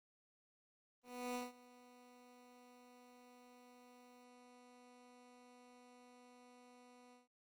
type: tone with ADSR envelope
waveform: 15% pulse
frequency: 246.9 Hz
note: B3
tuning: in tune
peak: -33 dBFS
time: 1.03-7.28 s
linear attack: 320 ms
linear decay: 170 ms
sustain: -22 dB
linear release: 150 ms
effects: noise-tail reverb RT60 0.2 s tail -24 dB re dry + Opus 24 kbps